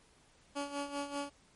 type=tone with tremolo; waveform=15% pulse; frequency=284.3 Hz; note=C#4; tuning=44 cents sharp; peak=-28 dBFS; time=0.55-1.3 s; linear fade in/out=20 ms; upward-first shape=sine; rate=5.1 Hz; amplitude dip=70%; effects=pink hiss -65 dBFS RMS until 1.55 s + MP3 48 kbps